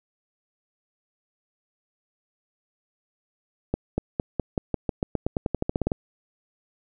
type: accelerating click train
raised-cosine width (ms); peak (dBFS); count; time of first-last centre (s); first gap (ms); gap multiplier
2; -10; 19; 3.74-5.918; 240; 0.91
effects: none